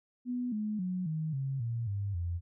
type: tone with pitch steps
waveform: sine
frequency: 246.9 / 212.5 / 182.84 / 157.34 / 135.4 / 116.52 / 100.27 / 86.29 Hz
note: B3 / G#3 / F#3 / D#3 / C#3 / A#2 / G2 / F2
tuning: 0 / +40 / -20 / +20 / -40 / 0 / +40 / -20 cents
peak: -31 dBFS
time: 0.25-2.41 s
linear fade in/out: 50 ms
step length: 270 ms
effects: none